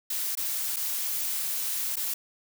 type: noise with dropouts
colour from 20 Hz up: blue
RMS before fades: -30 dBFS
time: 0.1-2.14 s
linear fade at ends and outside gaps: 5 ms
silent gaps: 0.353-0.372 / 0.762-0.766 / 1.958-1.967 s
effects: none